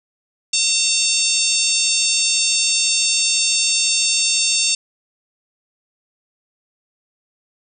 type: harmonic tone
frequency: 906 Hz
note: A#5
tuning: 50 cents flat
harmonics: 3 / 4 / 5 / 6 / 7 / 8 / 9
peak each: -23 / -23 / -23 / -23 / -23 / -23 / -23 dBFS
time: 0.53-4.75 s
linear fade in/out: 5 ms
effects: none